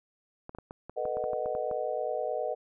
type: clicks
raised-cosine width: 1 ms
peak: -27 dBFS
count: 12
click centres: 0.494 / 0.549 / 0.586 / 0.709 / 0.896 / 1.054 / 1.17 / 1.24 / 1.333 / 1.459 / 1.551 / 1.713 s
type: chord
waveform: sine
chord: B dominant seventh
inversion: third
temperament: just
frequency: 444.5 / 493.9 / 617.4 / 740.8 Hz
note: A4 / B4 / D#5 / F#5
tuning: +18 / 0 / -14 / +2 cents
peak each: -37 / -34 / -33 / -36 dBFS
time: 0.96-2.55 s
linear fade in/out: 20 ms
effects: none